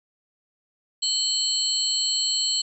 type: tone cluster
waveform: sine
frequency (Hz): 3052 / 4128 / 4371 / 7700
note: G7 / C8 / C#8 / B8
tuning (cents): -47 / -24 / -25 / -45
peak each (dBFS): -27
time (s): 1.02-2.62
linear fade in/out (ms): 10
effects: none